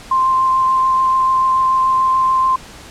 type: tone with vibrato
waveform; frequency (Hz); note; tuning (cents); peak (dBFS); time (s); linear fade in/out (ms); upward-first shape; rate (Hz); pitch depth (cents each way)
sine; 1046.5; C6; 0; -11; 0.11-2.56; 5; triangle; 6.9; 10
effects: pink hiss -37 dBFS RMS until 2.9 s + low-pass 9000 Hz 12 dB/octave